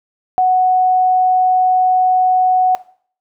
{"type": "tone", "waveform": "sine", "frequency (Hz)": 740, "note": "F#5", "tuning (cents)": 0, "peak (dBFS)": -9, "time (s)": [0.38, 2.75], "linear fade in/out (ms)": 0, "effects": ["noise-tail reverb RT60 0.5 s tail -18 dB re dry"]}